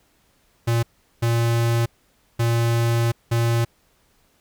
square tone bursts at uneven times, 116.7 Hz, A#2, 2 cents sharp, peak -18 dBFS, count 4, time 0.67-0.83 / 1.22-1.86 / 2.39-3.12 / 3.31-3.65 s, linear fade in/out 10 ms, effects pink hiss -62 dBFS RMS until 4.4 s

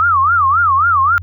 sine tone with vibrato, 1227 Hz, D#6, 25 cents flat, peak -9 dBFS, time 0-1.18 s, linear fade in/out 0 ms, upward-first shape sine, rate 3.7 Hz, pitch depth 250 cents each way, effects added 89 Hz sine -26 dBFS peak until 1.22 s

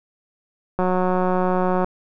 click train, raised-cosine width 1 ms, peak -8 dBFS, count 194, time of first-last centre 0.79-1.845 s, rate 183 Hz, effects none

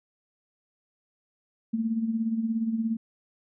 sine tone with tremolo, 225.2 Hz, A3, 40 cents sharp, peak -22 dBFS, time 1.73-2.97 s, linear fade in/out 10 ms, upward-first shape sine, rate 17 Hz, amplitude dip 60%, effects none

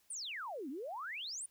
sine exponential two-way sweep, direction down then up, 9956 to 247.7 to 9956 Hz, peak -40 dBFS, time 0.1-1.46 s, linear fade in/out 5 ms, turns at 0.69 s, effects white hiss -72 dBFS RMS until 1.5 s

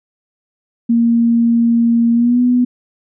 sine tone with pitch glide, 233.1 to 246.8 Hz, A#3 to B3, 0 to -1 cents, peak -9 dBFS, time 0.89-2.65 s, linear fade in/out 10 ms, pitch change +99 cents, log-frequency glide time 2.13-2.41 s, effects none

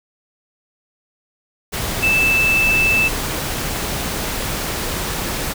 sine tone in noise, 2637 Hz, E7, in tune, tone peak -13 dBFS, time 2.02-3.09 s, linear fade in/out 20 ms, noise pink, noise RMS -23 dBFS, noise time 1.72-5.54 s, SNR +7 dB, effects none

